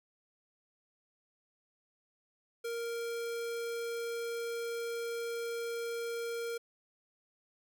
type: tone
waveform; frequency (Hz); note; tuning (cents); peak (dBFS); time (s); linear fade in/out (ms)
square; 466.2; A#4; 0; -36; 2.64-6.58; 10
effects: none